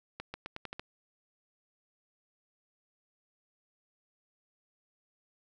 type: accelerating click train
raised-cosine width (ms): 0.3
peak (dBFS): -23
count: 7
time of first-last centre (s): 0.2-0.795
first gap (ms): 140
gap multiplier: 0.86
effects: none